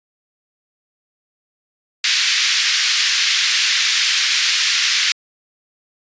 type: band-pass noise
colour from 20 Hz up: white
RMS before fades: -17 dBFS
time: 2.04-5.12 s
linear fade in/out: 2 ms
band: 1700 to 5500 Hz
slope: 24 dB/octave
effects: resampled to 16000 Hz